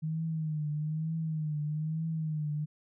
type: tone with vibrato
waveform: sine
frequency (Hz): 155.56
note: D#3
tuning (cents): 0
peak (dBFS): -30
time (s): 0.02-2.66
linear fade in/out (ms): 20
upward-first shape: triangle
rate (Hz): 1.1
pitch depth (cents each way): 82
effects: none